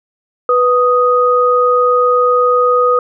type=tone pair together; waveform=sine; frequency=493.9 / 1245.9 Hz; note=B4 / D#6; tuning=0 / +2 cents; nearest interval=octave + major third; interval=1602 cents; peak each=-11 dBFS; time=0.49-2.99 s; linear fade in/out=2 ms; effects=none